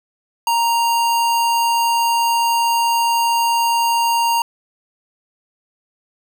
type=tone; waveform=square; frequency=932.3 Hz; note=A#5; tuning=in tune; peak=-15 dBFS; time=0.47-4.42 s; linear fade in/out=2 ms; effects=none